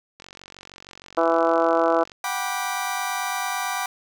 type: click train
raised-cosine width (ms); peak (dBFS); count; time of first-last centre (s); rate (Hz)
0.2; -24; 90; 0.2-2.118; 46.4
type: harmonic tone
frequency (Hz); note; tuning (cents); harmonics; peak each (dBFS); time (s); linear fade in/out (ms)
165.7; E3; +9; 2 / 3 / 4 / 5 / 6 / 7 / 8 / 9; -25 / -23 / -21 / -27 / -27 / -28 / -28 / -34; 1.17-2.04; 10
type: chord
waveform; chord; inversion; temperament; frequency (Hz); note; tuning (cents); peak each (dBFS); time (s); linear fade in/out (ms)
30% pulse; G major seventh; third; just; 735 / 784 / 980 / 1176; F#5 / G5 / B5 / D6; -12 / 0 / -14 / +2; -28; 2.24-3.86; 2
effects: none